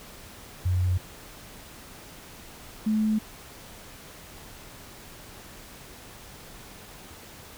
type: tone pair in turn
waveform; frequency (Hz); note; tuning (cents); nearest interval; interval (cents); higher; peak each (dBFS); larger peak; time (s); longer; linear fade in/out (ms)
sine; 90.8 / 216; F#2 / A3; -32 / -32; octave + minor third; 1500; second; -21; neither; 0.65-0.98 / 2.86-3.19; neither; 10
effects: pink hiss -46 dBFS RMS until 7.57 s